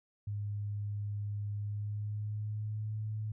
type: tone with pitch glide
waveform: sine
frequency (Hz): 103 to 107.68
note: G#2 to A2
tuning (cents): -14 to -37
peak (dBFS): -34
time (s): 0.27-3.32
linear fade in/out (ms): 5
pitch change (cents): +77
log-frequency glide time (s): 1.55-2.95
effects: none